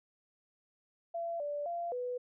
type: tone with pitch steps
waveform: sine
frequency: 677 / 583 / 688 / 494.8 Hz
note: E5 / D5 / F5 / B4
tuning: +46 / -13 / -26 / +3 cents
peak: -34 dBFS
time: 1.14-2.18 s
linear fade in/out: 10 ms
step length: 260 ms
effects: none